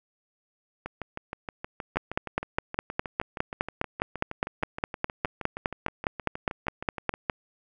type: two click trains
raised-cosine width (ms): 0.5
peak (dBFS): -19 / -9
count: 41 / 27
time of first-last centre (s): 0.86-7.139 / 1.97-7.298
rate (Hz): 6.37 / 4.88
effects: none